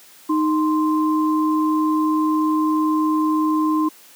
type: tone pair together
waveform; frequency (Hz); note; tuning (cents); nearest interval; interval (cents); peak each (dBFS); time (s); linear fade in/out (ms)
sine; 310.5 / 1044.4; D#4 / C6; -3 / -3; octave + major sixth; 2100; -16 / -22; 0.29-3.89; 10
effects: white hiss -47 dBFS RMS until 4.15 s + high-pass 200 Hz 12 dB/octave